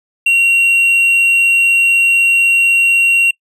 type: tone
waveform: triangle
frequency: 2748 Hz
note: F7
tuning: 29 cents flat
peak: -6 dBFS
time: 0.26-3.31 s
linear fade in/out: 5 ms
effects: noise-tail reverb RT60 0.1 s tail -25 dB re dry + resampled to 32000 Hz